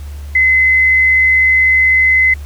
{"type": "tone", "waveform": "sine", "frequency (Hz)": 2044, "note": "C7", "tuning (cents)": -41, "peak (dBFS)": -7, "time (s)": [0.35, 2.34], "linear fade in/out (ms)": 5, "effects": ["added 72 Hz sine -24 dBFS peak until 2.45 s", "pink hiss -42 dBFS RMS until 2.45 s"]}